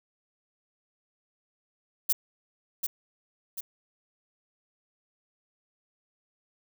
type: noise with echo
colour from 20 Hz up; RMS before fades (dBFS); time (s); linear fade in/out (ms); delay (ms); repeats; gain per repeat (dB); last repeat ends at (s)
violet; -23; 2.09-2.13; 10; 740; 2; -6; 3.61
effects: none